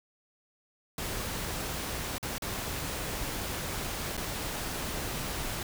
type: noise with dropouts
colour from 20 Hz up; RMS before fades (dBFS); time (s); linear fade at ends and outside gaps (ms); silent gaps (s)
pink; -35; 0.98-5.63; 2; 2.182-2.228 / 2.382-2.421 / 4.168-4.176
effects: none